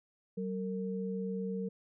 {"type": "tone pair together", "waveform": "sine", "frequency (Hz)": [190.5, 457.2], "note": ["G3", "A#4"], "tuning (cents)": [-49, -34], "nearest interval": "octave + minor third", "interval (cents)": 1515, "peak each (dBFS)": [-35, -38], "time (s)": [0.37, 1.69], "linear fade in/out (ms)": 10, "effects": []}